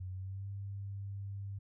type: tone with pitch glide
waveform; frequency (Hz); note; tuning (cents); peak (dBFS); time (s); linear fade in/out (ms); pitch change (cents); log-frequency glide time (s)
sine; 92.5 to 99.14; F#2 to G2; 0 to +20; -39; 0-1.59; 10; +120; 0.1-0.48
effects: none